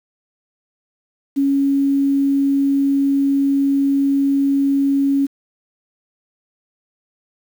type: tone with quantisation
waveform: sine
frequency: 277.2 Hz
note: C#4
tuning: in tune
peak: -13 dBFS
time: 1.36-5.27 s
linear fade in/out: 20 ms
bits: 7
effects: none